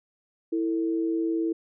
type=tone pair together; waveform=sine; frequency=329.1 / 448.1 Hz; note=E4 / A4; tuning=-3 / +32 cents; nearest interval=perfect fourth; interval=535 cents; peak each=-24 / -32 dBFS; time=0.52-1.53 s; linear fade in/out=10 ms; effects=none